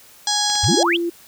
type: harmonic tone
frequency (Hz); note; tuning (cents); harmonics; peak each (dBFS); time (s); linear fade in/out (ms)
830.6; G#5; 0; 1 / 2 / 4 / 5 / 6 / 7 / 8 / 9 / 10; -24 / -30 / -24 / -25 / -24 / -25 / -32 / -29 / -32; 0.27-0.83; 2
type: clicks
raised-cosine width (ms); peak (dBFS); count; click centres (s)
0.2; -15; 3; 0.5 / 0.555 / 0.643
type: exponential sweep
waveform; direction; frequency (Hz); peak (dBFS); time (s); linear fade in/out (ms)
sine; up; 77.3 to 3596; -16; 0.63-0.97; 10
type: tone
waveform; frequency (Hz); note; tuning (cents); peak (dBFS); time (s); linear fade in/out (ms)
sine; 342; F4; -36; -19; 0.68-1.1; 10
effects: white hiss -47 dBFS RMS until 1.27 s